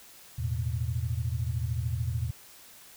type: chord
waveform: sine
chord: E suspended fourth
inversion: none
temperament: equal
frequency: 82.41 / 110 / 123.47 Hz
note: E2 / A2 / B2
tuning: 0 / 0 / 0 cents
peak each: -32 dBFS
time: 0.38-2.31 s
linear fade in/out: 10 ms
effects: white hiss -52 dBFS RMS until 2.96 s